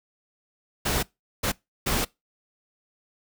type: noise bursts at uneven times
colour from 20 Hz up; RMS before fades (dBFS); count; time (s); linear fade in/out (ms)
pink; -25; 3; 0.85-1.03 / 1.43-1.52 / 1.86-2.05; 10
effects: noise-tail reverb RT60 0.2 s tail -23 dB re dry